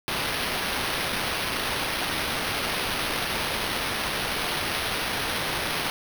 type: noise with sample-and-hold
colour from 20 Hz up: white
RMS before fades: -28 dBFS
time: 0.08-5.9 s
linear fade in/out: 0 ms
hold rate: 7350 Hz
effects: none